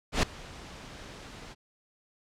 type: noise with ADSR envelope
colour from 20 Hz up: pink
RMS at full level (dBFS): -23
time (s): 0.12-1.55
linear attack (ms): 110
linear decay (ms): 4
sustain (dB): -22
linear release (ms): 32
effects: low-pass 6000 Hz 12 dB/octave